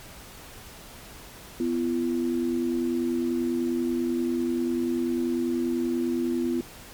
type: tone pair together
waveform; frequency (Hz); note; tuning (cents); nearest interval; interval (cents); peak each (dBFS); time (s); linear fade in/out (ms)
sine; 250.1 / 340.3; B3 / F4; +22 / -45; perfect fourth; 533; -26 / -26; 1.6-6.61; 2
effects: pink hiss -45 dBFS RMS until 6.93 s + MP3 96 kbps